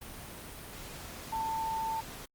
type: tone in noise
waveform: sine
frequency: 892 Hz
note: A5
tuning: 23 cents sharp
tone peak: -31 dBFS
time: 1.32-2.01 s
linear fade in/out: 10 ms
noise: pink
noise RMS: -45 dBFS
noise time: 0.01-2.26 s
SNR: +11 dB
effects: Opus 32 kbps